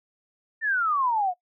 sine exponential sweep, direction down, 1823 to 698.5 Hz, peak -21 dBFS, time 0.61-1.34 s, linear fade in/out 50 ms, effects noise-tail reverb RT60 0.1 s tail -20 dB re dry

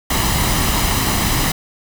pink noise with comb filter, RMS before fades -17 dBFS, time 0.1-1.52 s, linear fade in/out 5 ms, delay 1 ms, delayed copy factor +0.5, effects none

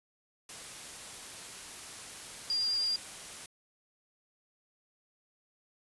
sine tone in noise, 4803 Hz, D8, 38 cents sharp, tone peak -28 dBFS, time 2.5-2.96 s, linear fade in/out 2 ms, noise white, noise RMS -45 dBFS, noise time 0.49-3.46 s, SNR +14 dB, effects resampled to 24000 Hz

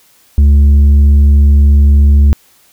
sine tone with tanh clipping, 71.6 Hz, D2, 43 cents flat, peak -4 dBFS, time 0.38-2.33 s, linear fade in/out 0 ms, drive 5 dB, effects white hiss -48 dBFS RMS until 2.72 s

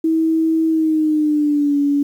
sine tone with pitch glide, 322.3 to 285.5 Hz, E4 to D4, -39 to -49 cents, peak -13 dBFS, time 0.04-2.03 s, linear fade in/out 5 ms, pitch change -210 cents, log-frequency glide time 0.68-1.77 s, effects 8-bit

